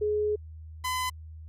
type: tone pair in turn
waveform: sine / sawtooth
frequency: 420.8 / 1013.1 Hz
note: G#4 / B5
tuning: +23 / +44 cents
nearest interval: octave + minor third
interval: 1521 cents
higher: second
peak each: -24 / -24 dBFS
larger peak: neither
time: 0.01-0.36 / 0.84-1.1 s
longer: first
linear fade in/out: 10 ms
effects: added 79 Hz sine -41 dBFS peak until 1.48 s + AAC 48 kbps